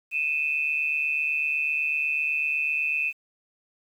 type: tone pair together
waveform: sine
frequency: 2489 / 2637 Hz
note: D#7 / E7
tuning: 0 / 0 cents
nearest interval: minor second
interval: 100 cents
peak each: -26 dBFS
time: 0.11-3.13 s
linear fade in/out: 50 ms
effects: 9-bit